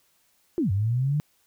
sine linear two-way sweep, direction down then up, 370 to 92.8 to 152.6 Hz, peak -21 dBFS, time 0.58-1.2 s, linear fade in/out 0 ms, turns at 0.71 s, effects white hiss -66 dBFS RMS until 1.46 s

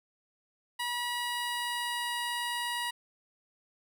15% pulse tone with pitch glide, 966 to 959.3 Hz, B5 to A#5, -39 to +49 cents, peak -25 dBFS, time 0.79-2.91 s, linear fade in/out 10 ms, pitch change -12 cents, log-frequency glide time 1.1-2.16 s, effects none

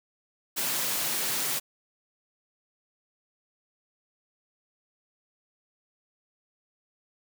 white high-pass noise, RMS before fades -29 dBFS, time 0.56-1.6 s, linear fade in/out 20 ms, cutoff 120 Hz, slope 96 dB/octave, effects none

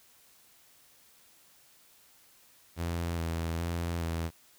sawtooth tone with vibrato, 83.9 Hz, E2, 31 cents sharp, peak -27 dBFS, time 2.76-4.31 s, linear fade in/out 50 ms, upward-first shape square, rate 1.2 Hz, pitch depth 23 cents each way, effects white hiss -61 dBFS RMS until 4.58 s

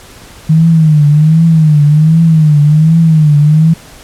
sine tone with vibrato, 155.56 Hz, D#3, in tune, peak -3 dBFS, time 0.49-3.74 s, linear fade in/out 10 ms, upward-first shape triangle, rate 1.3 Hz, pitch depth 120 cents each way, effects pink hiss -35 dBFS RMS until 4.03 s + low-pass 12000 Hz 12 dB/octave

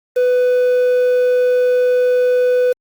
triangle tone with quantisation, 498 Hz, B4, 14 cents sharp, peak -9 dBFS, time 0.16-2.73 s, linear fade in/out 10 ms, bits 6, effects Opus 48 kbps

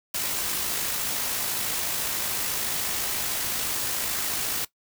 white noise with amplitude modulation, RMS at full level -27 dBFS, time 0.14-4.65 s, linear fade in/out 5 ms, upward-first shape sine, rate 53.9 Hz, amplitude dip 25%, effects noise-tail reverb RT60 0.1 s tail -18 dB re dry

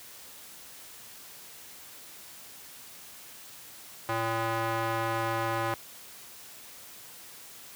square tone with band-pass filter, 113.5 Hz, A#2, 46 cents flat, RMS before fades -30 dBFS, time 4.09-5.74 s, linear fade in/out 0 ms, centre 1100 Hz, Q 1.1, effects white hiss -48 dBFS RMS until 7.75 s + high-pass 60 Hz 12 dB/octave

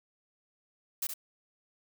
blue noise with echo, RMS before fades -32 dBFS, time 1.02-1.07 s, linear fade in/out 5 ms, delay 69 ms, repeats 1, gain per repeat -7 dB, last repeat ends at 1.139 s, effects none

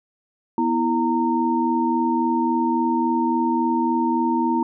sine tone cluster, 244.7 / 328.3 / 920 Hz, B3 / E4 / A#5, -16 / -7 / -23 cents, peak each -22 dBFS, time 0.58-4.63 s, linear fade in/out 2 ms, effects none

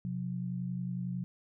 sine tone pair together, 129.2 / 180.17 Hz, C3 / F#3, -21 / -46 cents, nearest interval tritone, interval 575 cents, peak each -37 / -35 dBFS, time 0.05-1.24 s, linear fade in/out 0 ms, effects none

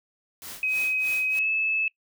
white noise with tremolo, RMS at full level -38 dBFS, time 0.42-1.39 s, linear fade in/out 0 ms, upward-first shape sine, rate 3.2 Hz, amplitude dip 90%
sine tone with pitch glide, 2530 to 2607 Hz, D#7 to E7, +28 to -20 cents, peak -22 dBFS, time 0.63-1.88 s, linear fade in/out 2 ms, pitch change +52 cents, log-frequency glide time 1.29-1.49 s
effects noise-tail reverb RT60 0.1 s tail -22 dB re dry

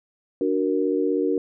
sine chord, D augmented, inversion none, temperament equal, 293.7 / 370 / 466.2 Hz, D4 / F#4 / A#4, 0 / 0 / 0 cents, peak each -24 dBFS, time 0.41-1.38 s, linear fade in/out 2 ms, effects none

